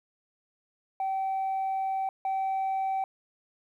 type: tone pair in turn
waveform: sine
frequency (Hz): 770 / 770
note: G5 / G5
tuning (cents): -31 / -31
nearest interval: unison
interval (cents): 0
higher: neither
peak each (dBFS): -25 / -24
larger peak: second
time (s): 1-2.09 / 2.25-3.04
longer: first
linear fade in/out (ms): 2
effects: tanh soft clip ceiling -25 dBFS + 11-bit